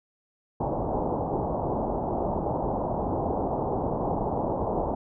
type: low-pass noise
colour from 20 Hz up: white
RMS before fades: -28 dBFS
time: 0.6-4.95 s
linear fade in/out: 5 ms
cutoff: 900 Hz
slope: 48 dB/octave
effects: none